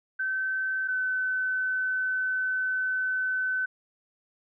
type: tone pair in turn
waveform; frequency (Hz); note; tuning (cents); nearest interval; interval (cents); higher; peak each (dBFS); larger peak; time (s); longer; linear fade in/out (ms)
sine; 1537 / 1516.7; G6 / F#6; -35 / +42; unison; 23; first; -26 / -25; second; 0.19-0.88 / 0.88-3.66; second; 10
effects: none